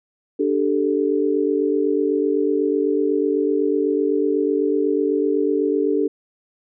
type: chord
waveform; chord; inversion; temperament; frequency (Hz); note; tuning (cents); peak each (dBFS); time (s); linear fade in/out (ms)
sine; D suspended fourth; none; equal; 293.7 / 392 / 440; D4 / G4 / A4; 0 / 0 / 0; -21; 0.39-6.08; 10
effects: none